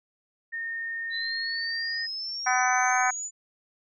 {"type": "tone", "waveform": "sine", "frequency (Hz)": 1833, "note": "A#6", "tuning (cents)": -30, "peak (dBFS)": -30, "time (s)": [0.52, 2.07], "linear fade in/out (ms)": 20}
{"type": "exponential sweep", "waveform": "sine", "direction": "up", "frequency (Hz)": [3952, 7030], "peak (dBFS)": -31, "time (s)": [1.1, 3.31], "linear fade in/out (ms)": 50}
{"type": "harmonic tone", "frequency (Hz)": 252, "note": "B3", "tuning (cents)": 35, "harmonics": [3, 4, 5, 6, 7, 8, 9], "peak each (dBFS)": [-25, -30, -30, -28, -31, -35, -32], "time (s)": [2.46, 3.11], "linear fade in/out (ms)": 10}
{"effects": []}